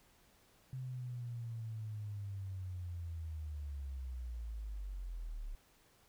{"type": "linear sweep", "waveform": "sine", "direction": "down", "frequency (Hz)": [130.81, 34.53], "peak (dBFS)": -40, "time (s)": [0.73, 5.55], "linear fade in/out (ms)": 0, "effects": ["pink hiss -68 dBFS RMS until 6.08 s"]}